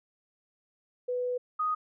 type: tone pair in turn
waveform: sine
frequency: 495.6 / 1245.3 Hz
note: B4 / D#6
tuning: +6 / +1 cents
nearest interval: octave + major third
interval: 1595 cents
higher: second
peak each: -28 / -26 dBFS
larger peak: second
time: 1.08-1.38 / 1.59-1.75 s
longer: first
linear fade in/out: 10 ms
effects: none